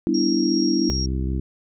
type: chord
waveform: sine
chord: E minor seventh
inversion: first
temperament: equal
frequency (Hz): 196 / 246.9 / 293.7 / 329.6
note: G3 / B3 / D4 / E4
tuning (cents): 0 / 0 / 0 / 0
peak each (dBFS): -26 / -24 / -23 / -21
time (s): 0.07-0.9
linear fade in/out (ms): 0
type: tone with tremolo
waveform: sine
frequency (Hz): 5588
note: F8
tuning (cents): 0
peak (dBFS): -25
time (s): 0.14-1.06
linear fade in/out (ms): 5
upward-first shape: sine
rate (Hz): 2.7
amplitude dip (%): 25
type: harmonic tone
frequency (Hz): 65.41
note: C2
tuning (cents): 0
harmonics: 1 / 2 / 3 / 4 / 5 / 6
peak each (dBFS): -23 / -29 / -31 / -34 / -33 / -39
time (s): 0.89-1.4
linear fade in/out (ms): 5
effects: none